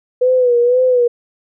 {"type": "tone with vibrato", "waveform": "sine", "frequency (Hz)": 493.9, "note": "B4", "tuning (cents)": 0, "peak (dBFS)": -9, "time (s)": [0.21, 1.08], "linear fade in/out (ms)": 10, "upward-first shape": "sine", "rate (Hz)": 2, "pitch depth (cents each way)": 64, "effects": []}